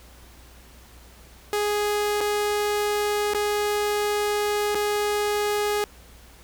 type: tone with dropouts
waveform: sawtooth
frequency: 415.3 Hz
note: G#4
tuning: in tune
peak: -18 dBFS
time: 1.53-5.84 s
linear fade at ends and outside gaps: 0 ms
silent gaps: 2.206-2.211 / 3.335-3.347 / 4.746-4.753 s
effects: added 60 Hz sine -49 dBFS peak until 6.43 s + pink hiss -51 dBFS RMS until 6.43 s